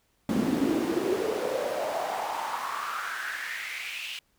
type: noise with high-pass filter sweep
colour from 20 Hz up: brown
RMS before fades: -30 dBFS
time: 0.29-4.19 s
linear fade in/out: 2 ms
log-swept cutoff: 220 to 2900 Hz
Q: 5
effects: pink hiss -70 dBFS RMS until 4.38 s